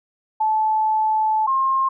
sine tone pair in turn, 869 / 1066 Hz, A5 / C6, -22 / +32 cents, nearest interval major third, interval 354 cents, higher second, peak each -16 dBFS, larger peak neither, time 0.4-1.47 / 1.47-1.89 s, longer first, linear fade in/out 10 ms, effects none

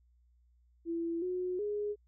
sine tone with pitch steps, 335.1 / 363.7 / 415.1 Hz, E4 / F#4 / G#4, +29 / -30 / -1 cents, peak -32 dBFS, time 0.85-1.96 s, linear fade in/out 50 ms, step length 370 ms, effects added 60 Hz sine -64 dBFS peak until 2.07 s

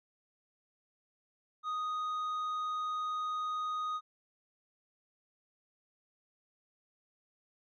sine tone with tanh clipping, 1244.5 Hz, D#6, in tune, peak -34 dBFS, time 1.63-4.01 s, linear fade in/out 50 ms, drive 5 dB, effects none

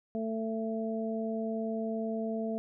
harmonic tone, 222.6 Hz, A3, 20 cents sharp, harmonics 1 / 2 / 3, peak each -33 / -37 / -37 dBFS, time 0.15-2.58 s, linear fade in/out 0 ms, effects none

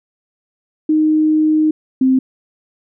sine tone pair in turn, 309.8 / 261.1 Hz, D#4 / C4, -7 / -3 cents, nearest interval minor third, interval 296 cents, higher first, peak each -10 / -9 dBFS, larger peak second, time 0.89-1.71 / 2.01-2.19 s, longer first, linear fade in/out 5 ms, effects none

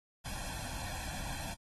pink noise with comb filter, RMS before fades -41 dBFS, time 0.24-1.55 s, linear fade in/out 20 ms, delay 1.2 ms, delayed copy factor +0.85, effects AAC 32 kbps

